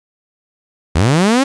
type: linear sweep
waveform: sawtooth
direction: up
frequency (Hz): 69.3 to 280.9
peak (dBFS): -6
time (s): 0.95-1.44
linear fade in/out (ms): 10
effects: resampled to 22050 Hz + 7-bit